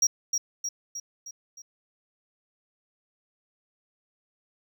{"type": "tone with echo", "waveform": "triangle", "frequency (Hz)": 5670, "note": "F8", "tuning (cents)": 25, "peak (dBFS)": -17, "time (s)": [0.02, 0.07], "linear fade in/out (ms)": 5, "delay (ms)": 310, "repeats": 5, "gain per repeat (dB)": -5, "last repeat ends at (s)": 1.62, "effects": []}